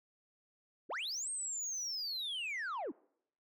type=linear two-way sweep; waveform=sine; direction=up then down; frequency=212.6 to 8530 to 212.6 Hz; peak=-34 dBFS; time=0.89-2.92 s; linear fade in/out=20 ms; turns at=1.3 s; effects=noise-tail reverb RT60 0.7 s tail -26 dB re dry + tanh soft clip ceiling -36 dBFS